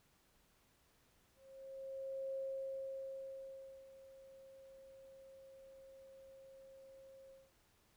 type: tone with ADSR envelope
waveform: sine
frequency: 537 Hz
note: C5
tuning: 45 cents sharp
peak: -39 dBFS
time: 1.35-7.52 s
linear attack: 1000 ms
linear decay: 1500 ms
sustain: -17 dB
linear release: 210 ms
effects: pink hiss -73 dBFS RMS until 7.96 s